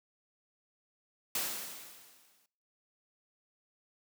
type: noise with exponential decay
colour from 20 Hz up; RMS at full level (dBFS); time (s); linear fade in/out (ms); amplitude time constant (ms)
white; -32; 1.35-2.46; 2; 240
effects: noise-tail reverb RT60 0.6 s tail -22 dB re dry + high-pass 150 Hz 12 dB/octave